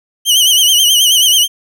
sawtooth tone with vibrato, 3036 Hz, F#7, 44 cents sharp, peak -4 dBFS, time 0.25-1.48 s, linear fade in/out 50 ms, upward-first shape sine, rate 9.3 Hz, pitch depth 88 cents each way, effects none

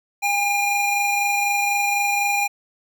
square tone pair together, 811 / 2409 Hz, G#5 / D7, -41 / +43 cents, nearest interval octave + perfect fifth, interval 1884 cents, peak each -22 dBFS, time 0.22-2.48 s, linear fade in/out 20 ms, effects none

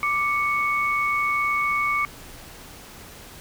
sine tone pair together, 1174.7 / 2218 Hz, D6 / C#7, 0 / 0 cents, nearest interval major seventh, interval 1100 cents, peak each -23 dBFS, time 0.03-2.05 s, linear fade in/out 0 ms, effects pink hiss -43 dBFS RMS until 3.4 s

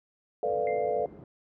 sine chord, B half-diminished seventh, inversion third, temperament equal, 440 / 493.9 / 587.3 / 698.5 Hz, A4 / B4 / D5 / F5, 0 / 0 / 0 / 0 cents, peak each -31 dBFS, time 0.43-1.06 s, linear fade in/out 2 ms
pink band-pass noise, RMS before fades -48 dBFS, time 0.45-1.24 s, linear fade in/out 2 ms, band 120 to 450 Hz, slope 12 dB/octave
sine tone with exponential decay, 2093 Hz, C7, in tune, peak -37 dBFS, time 0.67-1.18 s, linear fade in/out 1 ms, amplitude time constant 110 ms
effects none

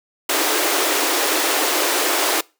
pink high-pass noise, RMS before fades -19 dBFS, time 0.29-2.41 s, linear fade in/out 5 ms, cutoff 290 Hz, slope 96 dB/octave, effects noise-tail reverb RT60 0.3 s tail -24 dB re dry

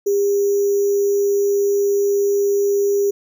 sine tone with sample-and-hold, 401.7 Hz, G4, 42 cents sharp, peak -14 dBFS, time 0.06-3.11 s, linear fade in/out 10 ms, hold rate 6300 Hz, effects none

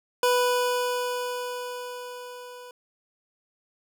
25% pulse tone with level ramp, 493.9 Hz, B4, in tune, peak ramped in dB -15 to -38 dBFS, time 0.23-2.71 s, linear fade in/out 2 ms, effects none

